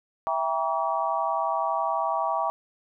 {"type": "chord", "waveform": "sine", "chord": "E diminished seventh", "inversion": "none", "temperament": "just", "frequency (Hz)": [659.3, 791.1, 949.3, 1139.2], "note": ["E5", "G5", "Bb5", "Db6"], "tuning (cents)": [0, 16, 31, 47], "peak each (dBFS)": -29, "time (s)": [0.27, 2.5], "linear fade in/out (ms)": 0, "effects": []}